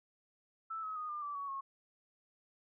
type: tone with pitch steps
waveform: sine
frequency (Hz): 1319 / 1277.8 / 1237.8 / 1199.1 / 1161.6 / 1125.3 / 1090.1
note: E6 / D#6 / D#6 / D6 / D6 / C#6 / C#6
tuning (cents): +1 / +46 / -9 / +36 / -19 / +26 / -29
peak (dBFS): -38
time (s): 0.7-1.61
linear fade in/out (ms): 10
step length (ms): 130
effects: none